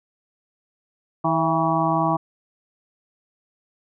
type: harmonic tone with a mistuned harmonic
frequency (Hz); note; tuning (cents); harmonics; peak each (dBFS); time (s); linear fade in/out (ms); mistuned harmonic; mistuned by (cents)
161.4; E3; -36; 1 / 2 / 4 / 5 / 6 / 7; -25 / -25 / -25 / -25 / -25 / -25; 1.24-2.17; 10; 4; +53
effects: none